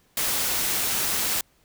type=noise; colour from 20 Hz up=white; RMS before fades=-25 dBFS; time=0.17-1.41 s; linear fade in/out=2 ms; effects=pink hiss -63 dBFS RMS until 1.64 s